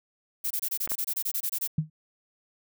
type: noise bursts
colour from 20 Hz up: violet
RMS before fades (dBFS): -29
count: 14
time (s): 0.44-1.676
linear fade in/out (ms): 10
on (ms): 66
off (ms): 24
type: clicks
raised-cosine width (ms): 0.5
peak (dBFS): -21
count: 2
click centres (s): 0.875 / 0.918
type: tone with exponential decay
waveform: sine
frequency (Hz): 155.56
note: D#3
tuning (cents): 0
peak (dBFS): -18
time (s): 1.78-1.9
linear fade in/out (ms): 5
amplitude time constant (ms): 25
effects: none